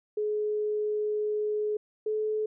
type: tone pair in turn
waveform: sine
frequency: 422.7 / 430.1 Hz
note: G#4 / A4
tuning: +31 / -39 cents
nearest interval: unison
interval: 30 cents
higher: second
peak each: -26 dBFS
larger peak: neither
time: 0.17-1.77 / 2.06-2.46 s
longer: first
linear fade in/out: 5 ms
effects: none